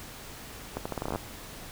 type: accelerating click train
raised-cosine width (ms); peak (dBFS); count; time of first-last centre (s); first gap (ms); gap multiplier
1; -17; 12; 0.77-1.158; 85; 0.8
effects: pink hiss -44 dBFS RMS until 1.71 s